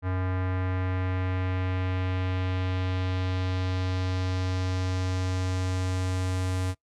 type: tone with low-pass filter sweep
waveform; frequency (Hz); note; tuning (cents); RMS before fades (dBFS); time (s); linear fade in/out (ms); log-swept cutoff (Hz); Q
square; 92.5; F#2; 0; -28; 0.02-6.75; 50; 1600 to 9500; 1.4
effects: noise-tail reverb RT60 0.1 s tail -20 dB re dry